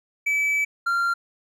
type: tone pair in turn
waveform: triangle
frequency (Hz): 2300 / 1383.9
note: D7 / F6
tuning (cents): -37 / -16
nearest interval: major sixth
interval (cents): 879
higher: first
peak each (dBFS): -18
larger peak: neither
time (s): 0.26-0.65 / 0.86-1.14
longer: first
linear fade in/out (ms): 10
effects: none